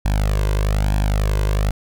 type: tone with flanger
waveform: sawtooth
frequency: 51 Hz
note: G#1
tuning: 31 cents flat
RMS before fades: -18 dBFS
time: 0.05-1.71 s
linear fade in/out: 5 ms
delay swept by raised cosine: 1.2 to 1.97 ms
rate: 1.1 Hz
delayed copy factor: +0.8
effects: none